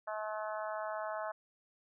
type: harmonic tone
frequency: 214.5 Hz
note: A3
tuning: 44 cents flat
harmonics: 3 / 4 / 5 / 6 / 7 / 8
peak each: -39 / -43 / -44 / -46 / -47 / -52 dBFS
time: 0.07-1.32 s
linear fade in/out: 10 ms
effects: none